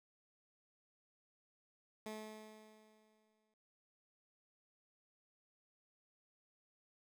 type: tone with exponential decay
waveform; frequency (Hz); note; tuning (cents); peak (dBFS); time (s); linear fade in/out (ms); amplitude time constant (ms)
15% pulse; 216; A3; -32; -37; 2.06-3.54; 2; 320
effects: none